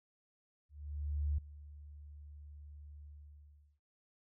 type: tone with ADSR envelope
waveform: sine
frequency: 73.42 Hz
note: D2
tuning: in tune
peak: -30 dBFS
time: 0.69-3.8 s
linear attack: 690 ms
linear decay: 6 ms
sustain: -19 dB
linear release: 760 ms
effects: none